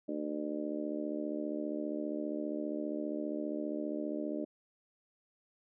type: harmonic tone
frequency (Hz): 75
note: D2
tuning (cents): +37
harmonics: 3 / 4 / 5 / 6 / 7 / 8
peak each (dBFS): -42 / -37 / -43 / -47 / -49 / -41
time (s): 0.08-4.45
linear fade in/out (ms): 10
effects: none